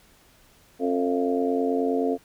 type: harmonic tone with a mistuned harmonic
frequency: 89.5 Hz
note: F2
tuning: 43 cents sharp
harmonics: 3 / 4 / 5 / 6 / 7 / 8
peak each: -25 / -33 / -25 / -35 / -37 / -30 dBFS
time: 0.79-2.18 s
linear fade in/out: 50 ms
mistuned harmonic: 8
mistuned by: -65 cents
effects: pink hiss -57 dBFS RMS until 2.24 s